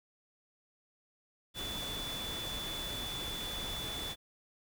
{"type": "tone in noise", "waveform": "sine", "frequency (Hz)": 3468, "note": "A7", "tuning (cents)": -26, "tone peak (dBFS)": -39, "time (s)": [1.54, 4.16], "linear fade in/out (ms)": 50, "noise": "pink", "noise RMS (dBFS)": -42, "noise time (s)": [1.54, 4.16], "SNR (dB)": 0, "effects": []}